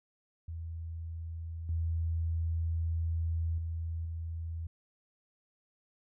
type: tone with level steps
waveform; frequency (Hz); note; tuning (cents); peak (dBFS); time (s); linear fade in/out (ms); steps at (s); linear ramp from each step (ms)
sine; 82.41; E2; 0; -37 / -29 / -33 / -35; 0.48-4.67; 5; 1.69 / 3.58 / 4.05; 2
effects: none